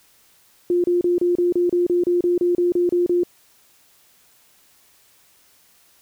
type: tone bursts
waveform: sine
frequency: 351.9 Hz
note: F4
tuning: 13 cents sharp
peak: -15 dBFS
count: 15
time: 0.7-3.234 s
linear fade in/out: 2 ms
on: 140 ms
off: 31 ms
effects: white hiss -56 dBFS RMS until 6.01 s